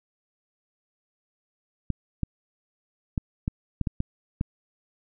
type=clicks; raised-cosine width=5 ms; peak=-13 dBFS; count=8; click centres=1.903 / 2.233 / 3.178 / 3.479 / 3.813 / 3.872 / 4.004 / 4.411 s; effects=none